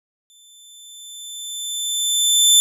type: tone with exponential growth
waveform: 20% pulse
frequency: 3534 Hz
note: A7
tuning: 7 cents sharp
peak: -3 dBFS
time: 0.3-2.6 s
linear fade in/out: 0 ms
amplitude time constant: 500 ms
effects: none